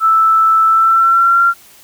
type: tone with pitch glide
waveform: sine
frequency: 1318.5 to 1378.5 Hz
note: E6 to F6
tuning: 0 to -23 cents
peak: -7 dBFS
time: 0-1.54 s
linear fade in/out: 50 ms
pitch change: +77 cents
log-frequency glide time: 0.67-1.43 s
effects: white hiss -43 dBFS RMS until 1.83 s